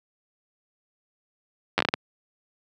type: slowing click train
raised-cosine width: 0.3 ms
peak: -4 dBFS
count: 7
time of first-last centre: 1.78-1.939 s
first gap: 10 ms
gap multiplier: 1.39
effects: high-pass 150 Hz 12 dB/octave